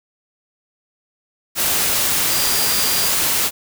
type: tone in noise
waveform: sine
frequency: 4782 Hz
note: D8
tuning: 30 cents sharp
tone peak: -24 dBFS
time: 2.28-3.12 s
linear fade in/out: 50 ms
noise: white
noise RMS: -18 dBFS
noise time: 1.55-3.51 s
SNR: -9 dB
effects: none